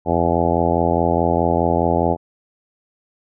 harmonic tone, 84.8 Hz, E2, 50 cents sharp, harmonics 1 / 2 / 3 / 4 / 5 / 6 / 7 / 8 / 9 / 10, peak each -24 / -24 / -24 / -24 / -24 / -24 / -24 / -24 / -24 / -24 dBFS, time 0.05-2.17 s, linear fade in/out 50 ms, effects none

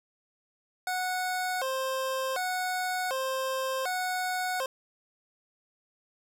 25% pulse tone with vibrato, 622.3 Hz, D#5, in tune, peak -25 dBFS, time 0.87-4.66 s, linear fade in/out 2 ms, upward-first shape square, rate 0.67 Hz, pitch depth 290 cents each way, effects none

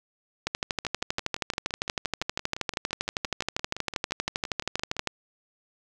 two click trains, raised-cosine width 0.2 ms, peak -9 / -18 dBFS, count 59 / 25, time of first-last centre 0.47-5.073 / 0.85-4.967 s, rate 12.6 / 5.83 Hz, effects none

